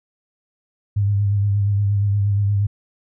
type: tone with vibrato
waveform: sine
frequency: 101.2 Hz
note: G#2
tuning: 44 cents flat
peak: -15 dBFS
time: 0.96-2.67 s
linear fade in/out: 10 ms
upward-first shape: sine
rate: 8.5 Hz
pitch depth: 35 cents each way
effects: none